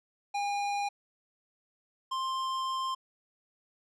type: tone pair in turn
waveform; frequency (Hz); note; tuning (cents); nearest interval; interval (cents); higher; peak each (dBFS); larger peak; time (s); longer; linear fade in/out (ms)
square; 811 / 1051.1; G#5 / C6; -41 / +8; major third; 449; second; -30 / -31; first; 0.34-0.89 / 2.11-2.95; second; 10
effects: low-pass 6000 Hz 12 dB/octave